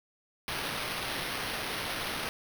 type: noise with sample-and-hold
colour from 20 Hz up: white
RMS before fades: -35 dBFS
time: 0.48-2.29 s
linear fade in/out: 0 ms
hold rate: 7350 Hz
effects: none